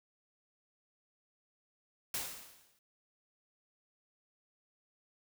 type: noise with exponential decay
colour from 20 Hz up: white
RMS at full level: -35 dBFS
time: 2.14-2.79 s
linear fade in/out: 2 ms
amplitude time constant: 140 ms
effects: none